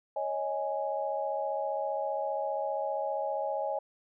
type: chord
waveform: sine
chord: C# suspended second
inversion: none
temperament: equal with one note detuned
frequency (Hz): 554.4 / 629.5 / 830.6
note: C#5 / D#5 / G#5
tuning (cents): 0 / +20 / 0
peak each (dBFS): -34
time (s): 0.16-3.79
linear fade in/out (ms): 5
effects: none